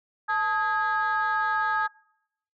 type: tone cluster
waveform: sine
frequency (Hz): 871 / 1260 / 1644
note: A5 / D#6 / G#6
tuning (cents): -18 / +21 / -18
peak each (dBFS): -26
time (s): 0.28-1.88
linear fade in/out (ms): 20
effects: noise-tail reverb RT60 0.8 s tail -25 dB re dry + tanh soft clip ceiling -17 dBFS